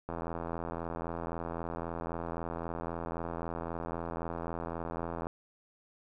click train, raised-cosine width 1 ms, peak -23 dBFS, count 435, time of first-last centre 0.09-5.269 s, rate 83.8 Hz, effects none

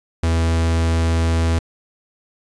45% pulse tone, 82.41 Hz, E2, in tune, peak -15 dBFS, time 0.23-1.59 s, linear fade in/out 5 ms, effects resampled to 22050 Hz + 9-bit

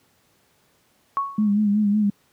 sine tone with exponential decay, 1108.7 Hz, C#6, in tune, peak -17 dBFS, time 1.17-1.53 s, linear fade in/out 0 ms, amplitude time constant 78 ms
sine tone with vibrato, 207.7 Hz, G#3, in tune, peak -16 dBFS, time 1.38-2.1 s, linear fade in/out 5 ms, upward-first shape sine, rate 5.4 Hz, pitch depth 53 cents each way
effects pink hiss -62 dBFS RMS until 2.32 s + high-pass 100 Hz 12 dB/octave

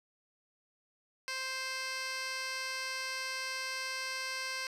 15% pulse tone with band-pass filter, 523.3 Hz, C5, in tune, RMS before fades -38 dBFS, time 1.28-4.67 s, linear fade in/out 0 ms, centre 3900 Hz, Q 1.2, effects resampled to 32000 Hz + 10-bit

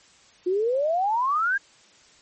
sine exponential sweep, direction up, 350 to 1651 Hz, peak -20 dBFS, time 0.46-1.58 s, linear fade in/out 10 ms, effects white hiss -55 dBFS RMS until 2.21 s + MP3 32 kbps

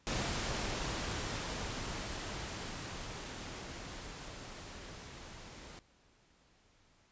pink noise with level ramp, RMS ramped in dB -35 to -51 dBFS, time 0.07-5.79 s, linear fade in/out 0 ms, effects pink hiss -68 dBFS RMS until 7.11 s + resampled to 16000 Hz

